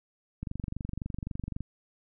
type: click train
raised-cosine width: 5 ms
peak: -22 dBFS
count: 29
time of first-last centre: 0.43-1.606 s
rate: 23.8 Hz
effects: none